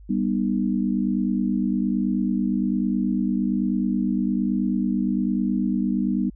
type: chord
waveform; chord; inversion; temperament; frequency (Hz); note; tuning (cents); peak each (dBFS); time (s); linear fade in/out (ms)
sine; G augmented; none; just; 196 / 245 / 306.2; G3 / B3 / D#4; 0 / -14 / -28; -23 / -24 / -27; 0.09-6.3; 10
effects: added 50 Hz sine -42 dBFS peak until 6.35 s